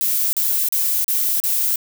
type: noise bursts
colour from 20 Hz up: violet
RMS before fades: -19 dBFS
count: 5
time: 0.01-1.758 s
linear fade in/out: 0 ms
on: 320 ms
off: 37 ms
effects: none